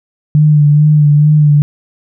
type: tone with vibrato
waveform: sine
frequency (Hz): 149.3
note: D3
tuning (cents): +29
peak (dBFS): -4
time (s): 0.35-1.62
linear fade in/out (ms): 0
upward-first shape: sine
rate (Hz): 2.3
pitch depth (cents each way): 33
effects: none